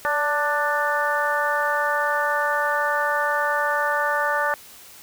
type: harmonic tone with a mistuned harmonic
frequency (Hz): 295.3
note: D4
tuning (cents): +10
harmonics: 2 / 3 / 4 / 5 / 6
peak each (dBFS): -26 / -26 / -26 / -26 / -26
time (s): 0.05-4.54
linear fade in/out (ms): 0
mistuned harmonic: 2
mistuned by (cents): -30
effects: white hiss -45 dBFS RMS until 5.02 s